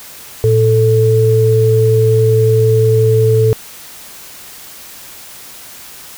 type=tone pair together; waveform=sine; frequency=113.88 / 440 Hz; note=A#2 / A4; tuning=-40 / 0 cents; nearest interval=octave + major seventh; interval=2340 cents; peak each=-10 dBFS; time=0.44-3.53 s; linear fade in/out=0 ms; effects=white hiss -34 dBFS RMS until 6.17 s